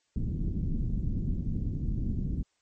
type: low-pass noise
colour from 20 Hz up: pink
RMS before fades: -30 dBFS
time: 0.16-2.43 s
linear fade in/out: 2 ms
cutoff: 240 Hz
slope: 24 dB/octave
effects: white hiss -74 dBFS RMS until 2.61 s + MP3 32 kbps